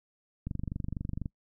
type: click train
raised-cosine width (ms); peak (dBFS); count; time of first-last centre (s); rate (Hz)
5; -22; 20; 0.47-1.258; 24.1
effects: noise-tail reverb RT60 0.1 s tail -25 dB re dry